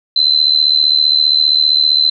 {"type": "tone with amplitude modulation", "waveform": "sine", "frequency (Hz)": 4057, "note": "B7", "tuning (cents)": 46, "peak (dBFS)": -5, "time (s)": [0.16, 2.1], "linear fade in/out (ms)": 5, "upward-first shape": "sine", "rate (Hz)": 75.2, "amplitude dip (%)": 80, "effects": []}